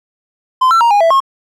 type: tone with pitch steps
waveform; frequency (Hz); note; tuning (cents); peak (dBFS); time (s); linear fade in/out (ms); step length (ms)
triangle; 1030 / 1344 / 936 / 819 / 661 / 1081; C6 / E6 / A#5 / G#5 / E5 / C#6; -28 / +33 / +7 / -24 / +5 / -44; -5; 0.61-1.204; 10; 99
effects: none